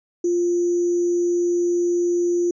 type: tone with sample-and-hold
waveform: sine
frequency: 349.2 Hz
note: F4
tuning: in tune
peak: -17 dBFS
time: 0.24-2.51 s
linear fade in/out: 5 ms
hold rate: 6300 Hz
effects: resampled to 16000 Hz